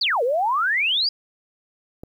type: exponential two-way sweep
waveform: sine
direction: down then up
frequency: 4951 to 455 to 4951 Hz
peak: -18 dBFS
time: 0.01-1.09 s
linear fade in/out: 5 ms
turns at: 0.23 s
type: click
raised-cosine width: 2 ms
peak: -23 dBFS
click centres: 2.035 s
effects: 9-bit